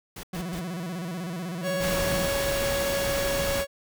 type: noise bursts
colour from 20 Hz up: pink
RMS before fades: -39 dBFS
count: 3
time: 0.16-0.599 s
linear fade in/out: 5 ms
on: 73 ms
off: 110 ms
type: tone with vibrato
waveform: 40% pulse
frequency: 174.61 Hz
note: F3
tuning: in tune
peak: -30 dBFS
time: 0.33-2.26 s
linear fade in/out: 5 ms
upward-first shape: square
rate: 16 Hz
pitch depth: 110 cents each way
type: tone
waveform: 45% pulse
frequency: 557 Hz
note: C#5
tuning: 8 cents sharp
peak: -26 dBFS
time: 1.62-3.67 s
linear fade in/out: 50 ms
type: noise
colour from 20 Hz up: pink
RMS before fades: -30 dBFS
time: 1.79-3.65 s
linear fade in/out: 50 ms
effects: none